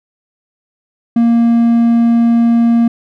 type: tone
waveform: triangle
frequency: 233.2 Hz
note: A#3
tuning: 1 cent sharp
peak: -5 dBFS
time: 1.16-2.88 s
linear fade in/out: 5 ms
effects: none